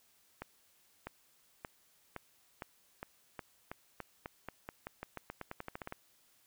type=accelerating click train; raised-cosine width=0.5 ms; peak=-26 dBFS; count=24; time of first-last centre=0.42-5.924 s; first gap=650 ms; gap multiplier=0.89; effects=white hiss -69 dBFS RMS until 6.46 s